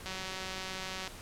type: click train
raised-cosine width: 0.2 ms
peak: -22 dBFS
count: 192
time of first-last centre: 0.06-1.076 s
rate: 188 Hz
effects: pink hiss -48 dBFS RMS until 1.21 s + low-pass 12000 Hz 12 dB/octave